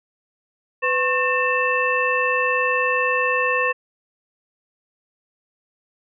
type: tone cluster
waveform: sine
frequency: 503 / 1081 / 1800 / 2652 Hz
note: B4 / C#6 / A6 / E7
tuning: +32 / -44 / +39 / +10 cents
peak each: -23 dBFS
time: 0.82-3.73 s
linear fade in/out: 20 ms
effects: none